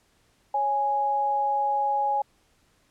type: tone pair together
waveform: sine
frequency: 554.4 / 830.7 Hz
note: C#5 / G#5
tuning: 0 / 0 cents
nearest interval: perfect fifth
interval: 700 cents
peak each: -32 / -22 dBFS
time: 0.54-2.22 s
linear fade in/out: 5 ms
effects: pink hiss -65 dBFS RMS until 2.9 s + low-pass 11000 Hz 12 dB/octave